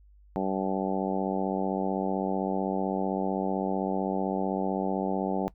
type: harmonic tone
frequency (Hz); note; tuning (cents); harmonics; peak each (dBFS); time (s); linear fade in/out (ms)
95.7; G2; -41; 2 / 3 / 4 / 5 / 6 / 7 / 8 / 9; -31 / -33 / -34 / -36 / -36 / -37 / -35 / -38; 0.36-5.48; 0
effects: noise-tail reverb RT60 0.1 s tail -20 dB re dry + added 50 Hz sine -53 dBFS peak until 5.54 s